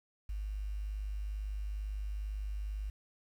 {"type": "tone with quantisation", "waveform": "sine", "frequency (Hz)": 51.1, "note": "G#1", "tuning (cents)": -27, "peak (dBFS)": -35, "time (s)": [0.29, 2.9], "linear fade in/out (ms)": 5, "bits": 10, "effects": []}